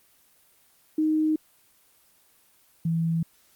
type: tone pair in turn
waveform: sine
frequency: 311.1 / 164.8 Hz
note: D#4 / E3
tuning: 0 / 0 cents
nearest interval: major seventh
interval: 1100 cents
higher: first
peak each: -20 / -22 dBFS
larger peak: first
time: 0.98-1.36 / 2.85-3.23 s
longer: neither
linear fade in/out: 5 ms
effects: white hiss -61 dBFS RMS until 3.55 s + Opus 24 kbps